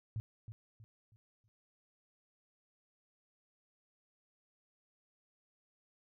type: tone with echo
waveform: sine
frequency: 110 Hz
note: A2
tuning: in tune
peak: -35 dBFS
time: 0.16-0.2 s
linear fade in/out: 0 ms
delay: 320 ms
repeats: 4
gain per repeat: -9 dB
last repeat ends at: 1.48 s
effects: none